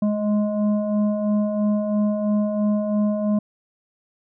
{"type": "tone with frequency modulation", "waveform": "sine", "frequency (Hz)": 210, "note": "G#3", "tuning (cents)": 19, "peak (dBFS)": -18, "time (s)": [0.02, 3.39], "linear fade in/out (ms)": 5, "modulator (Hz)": 417, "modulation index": 0.86, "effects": []}